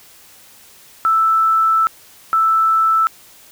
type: tone pair in turn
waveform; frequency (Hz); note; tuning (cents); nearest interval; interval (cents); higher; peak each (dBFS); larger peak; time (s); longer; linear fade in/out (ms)
sine; 1320 / 1320; E6 / E6; +2 / +2; unison; 0; neither; -11 / -11; neither; 1.05-1.87 / 2.33-3.07; first; 0
effects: white hiss -45 dBFS RMS until 3.51 s